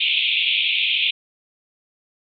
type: band-pass noise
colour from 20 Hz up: white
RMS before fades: -20 dBFS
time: 0-1.11 s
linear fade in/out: 10 ms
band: 2300 to 3600 Hz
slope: 96 dB/octave
effects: none